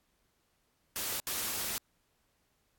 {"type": "noise bursts at uneven times", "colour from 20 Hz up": "white", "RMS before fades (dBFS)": -35, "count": 2, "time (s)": [[0.96, 1.2], [1.27, 1.78]], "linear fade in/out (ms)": 0, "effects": ["pink hiss -75 dBFS RMS until 2.78 s", "AAC 64 kbps"]}